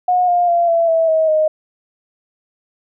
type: tone with pitch steps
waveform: sine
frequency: 724 / 705.8 / 688.1 / 670.8 / 654 / 637.6 / 621.6 Hz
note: F#5 / F5 / F5 / E5 / E5 / D#5 / D#5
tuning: -38 / +18 / -26 / +30 / -14 / +42 / -2 cents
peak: -11 dBFS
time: 0.08-1.48 s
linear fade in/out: 5 ms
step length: 200 ms
effects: none